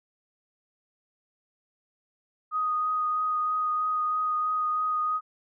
sine tone with vibrato, 1244.5 Hz, D#6, in tune, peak -24 dBFS, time 2.51-5.21 s, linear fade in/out 50 ms, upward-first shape triangle, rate 3.1 Hz, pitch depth 13 cents each way, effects none

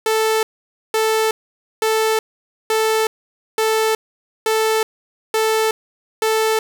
sawtooth tone bursts, 440 Hz, A4, in tune, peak -11 dBFS, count 8, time 0.06-6.59 s, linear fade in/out 2 ms, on 370 ms, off 510 ms, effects none

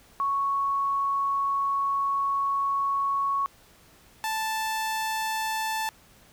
sine / sawtooth tone pair in turn, 1108.7 / 880 Hz, C#6 / A5, 0 / 0 cents, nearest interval major third, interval 400 cents, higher first, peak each -23 dBFS, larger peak neither, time 0.2-3.46 / 4.24-5.89 s, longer first, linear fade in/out 0 ms, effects pink hiss -56 dBFS RMS until 6.32 s

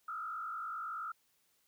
sine tone with frequency modulation, 1318.5 Hz, E6, in tune, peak -38 dBFS, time 0.08-1.12 s, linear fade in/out 5 ms, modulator 50.4 Hz, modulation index 1.5, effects white hiss -74 dBFS RMS until 1.67 s

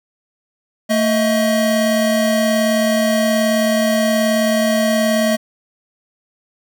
square tone pair together, 224.1 / 633.5 Hz, A3 / D#5, +32 / +31 cents, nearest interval octave + tritone, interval 1799 cents, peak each -17 dBFS, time 0.89-5.37 s, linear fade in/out 20 ms, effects none

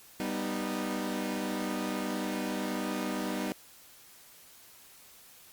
sawtooth chord, G augmented, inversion none, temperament equal with one note detuned, 196 / 246.9 / 308.4 Hz, G3 / B3 / D#4, 0 / 0 / -15 cents, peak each -32 dBFS, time 0.2-3.52 s, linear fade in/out 0 ms, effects white hiss -55 dBFS RMS until 5.52 s + Opus 48 kbps

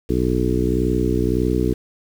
harmonic tone with a mistuned harmonic, 61.74 Hz, B1, in tune, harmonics 1 / 2 / 3 / 4 / 5 / 6 / 7, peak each -23 / -25 / -26 / -25 / -23 / -24 / -25 dBFS, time 0.09-1.74 s, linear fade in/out 10 ms, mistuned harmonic 1, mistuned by -19 cents, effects 7-bit

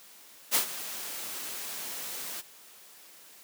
white noise with ADSR envelope, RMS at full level -23 dBFS, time 0.51-2.42 s, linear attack 40 ms, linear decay 99 ms, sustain -15 dB, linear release 22 ms, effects white hiss -53 dBFS RMS until 3.43 s + high-pass 200 Hz 12 dB/octave

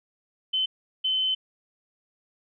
sine tone bursts at uneven times, 3057 Hz, G7, 44 cents flat, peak -22 dBFS, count 2, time 0.53-0.66 / 1.04-1.35 s, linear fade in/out 10 ms, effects none

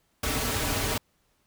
pink noise with comb filter, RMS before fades -28 dBFS, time 0.23-0.98 s, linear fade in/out 5 ms, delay 5.7 ms, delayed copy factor -0.7, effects pink hiss -70 dBFS RMS until 1.46 s

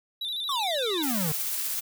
triangle tone with vibrato, 3729 Hz, A#7, in tune, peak -28 dBFS, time 0.21-1.03 s, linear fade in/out 5 ms, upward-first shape square, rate 13 Hz, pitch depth 74 cents each way
square exponential sweep, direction down, 1174.7 to 145.6 Hz, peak -28 dBFS, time 0.49-1.32 s, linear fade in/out 2 ms
blue noise with tremolo, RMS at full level -29 dBFS, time 1.02-1.81 s, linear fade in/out 20 ms, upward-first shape triangle, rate 16 Hz, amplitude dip 25%
effects none

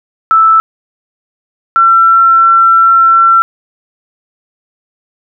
sine tone pair in turn, 1318.5 / 1349.3 Hz, E6 / E6, 0 / +40 cents, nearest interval unison, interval 40 cents, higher second, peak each -3 dBFS, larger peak neither, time 0.31-0.6 / 1.76-3.42 s, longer second, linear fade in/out 0 ms, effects none

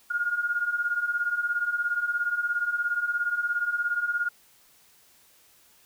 sine beating tone pair, 1412 / 1429 Hz, F6 / F6, +19 / +39 cents, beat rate 17 Hz, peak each -30 / -26 dBFS, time 0.1-4.29 s, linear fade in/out 10 ms, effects white hiss -59 dBFS RMS until 5.85 s

